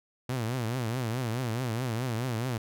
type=tone with vibrato; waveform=sawtooth; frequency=120 Hz; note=B2; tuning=49 cents flat; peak=-25 dBFS; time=0.29-2.58 s; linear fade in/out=5 ms; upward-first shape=triangle; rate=4.7 Hz; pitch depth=190 cents each way; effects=none